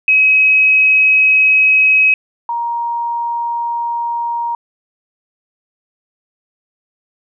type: tone pair in turn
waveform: sine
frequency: 2547 / 940.1 Hz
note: D#7 / A#5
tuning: +40 / +14 cents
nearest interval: octave + perfect fourth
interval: 1726 cents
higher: first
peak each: -7 / -16 dBFS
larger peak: first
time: 0.08-2.14 / 2.49-4.55 s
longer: neither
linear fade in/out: 2 ms
effects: none